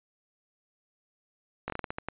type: slowing click train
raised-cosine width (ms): 0.5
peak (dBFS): -18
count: 9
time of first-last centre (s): 1.68-2.086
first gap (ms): 19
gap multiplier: 1.27
effects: resampled to 8000 Hz